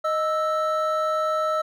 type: tone pair together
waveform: triangle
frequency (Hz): 622.3 / 1315.7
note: D#5 / E6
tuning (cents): 0 / -4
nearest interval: octave + minor second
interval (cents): 1296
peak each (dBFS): -22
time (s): 0.04-1.62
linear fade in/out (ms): 10
effects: none